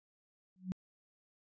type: tone with exponential growth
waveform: sine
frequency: 185 Hz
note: F#3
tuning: in tune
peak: -30 dBFS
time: 0.56-0.72 s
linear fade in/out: 0 ms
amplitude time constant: 34 ms
effects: resampled to 16000 Hz